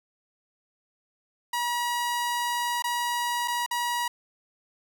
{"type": "tone with dropouts", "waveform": "sawtooth", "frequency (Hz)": 961, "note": "B5", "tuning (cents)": -48, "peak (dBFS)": -22, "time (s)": [1.53, 4.08], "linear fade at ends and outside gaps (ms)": 5, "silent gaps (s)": [[2.823, 2.84], [3.477, 3.48], [3.663, 3.71]], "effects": []}